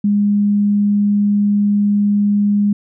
sine tone, 204.8 Hz, G#3, 24 cents flat, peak -11 dBFS, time 0.04-2.73 s, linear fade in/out 5 ms, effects none

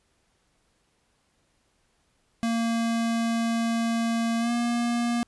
square tone with pitch glide, 230 to 237.2 Hz, A#3 to A#3, -23 to +30 cents, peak -24 dBFS, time 2.43-5.23 s, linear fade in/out 0 ms, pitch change +53 cents, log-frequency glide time 4.39-4.51 s, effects pink hiss -69 dBFS RMS until 5.27 s + resampled to 24000 Hz

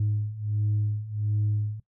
sine beating tone pair, 104.3 / 105.7 Hz, G#2 / G#2, +8 / +31 cents, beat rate 1.4 Hz, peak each -28 / -25 dBFS, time 0-1.8 s, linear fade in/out 5 ms, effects noise-tail reverb RT60 0.1 s tail -18 dB re dry + tanh soft clip ceiling -19 dBFS

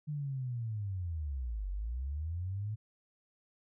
sine linear two-way sweep, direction down then up, 152.1 to 45.65 to 109.9 Hz, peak -34 dBFS, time 0.07-2.76 s, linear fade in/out 20 ms, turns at 1.69 s, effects none

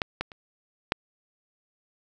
clicks, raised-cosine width 0.3 ms, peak -9 / -12 / -28 / -6 dBFS, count 4, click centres 0.018 / 0.21 / 0.318 / 0.921 s, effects none

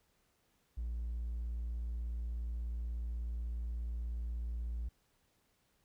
triangle tone, 58.27 Hz, A#1, in tune, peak -33 dBFS, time 0.77-4.89 s, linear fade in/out 10 ms, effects tanh soft clip ceiling -31 dBFS + pink hiss -75 dBFS RMS until 5.84 s

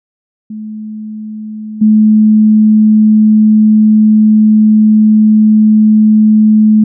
sine tone with level steps, 215.1 Hz, A3, 39 cents flat, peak -20 / -3 dBFS, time 0.5-6.84 s, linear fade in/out 5 ms, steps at 1.81 s, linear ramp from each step 10 ms, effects none

